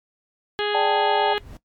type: harmonic tone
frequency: 415.3 Hz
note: G#4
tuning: in tune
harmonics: 1 / 2 / 3 / 4 / 5 / 6 / 7 / 8 / 9 / 10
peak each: -24 / -29 / -34 / -29 / -36 / -38 / -33 / -32 / -42 / -38 dBFS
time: 0.59-1.38 s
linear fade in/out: 0 ms
type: chord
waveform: sine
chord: D suspended fourth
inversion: none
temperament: equal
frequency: 587.3 / 784 / 880 Hz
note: D5 / G5 / A5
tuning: 0 / 0 / 0 cents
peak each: -26 / -22 / -22 dBFS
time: 0.74-1.34 s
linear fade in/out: 10 ms
type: noise with exponential growth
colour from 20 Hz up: brown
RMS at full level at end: -35 dBFS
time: 0.97-1.57 s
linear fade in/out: 2 ms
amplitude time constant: 130 ms
effects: noise-tail reverb RT60 0.1 s tail -17 dB re dry + MP3 96 kbps